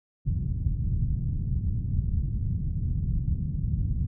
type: low-pass noise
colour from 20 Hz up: white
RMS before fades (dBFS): -27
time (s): 0.25-4.07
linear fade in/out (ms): 20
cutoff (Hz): 140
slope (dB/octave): 24
effects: none